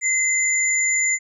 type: tone pair together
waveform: sine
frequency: 2057 / 7052 Hz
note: C7 / A8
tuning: -30 / +3 cents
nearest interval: octave + major sixth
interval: 2133 cents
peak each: -20 / -20 dBFS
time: 0.01-1.19 s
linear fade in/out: 50 ms
effects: none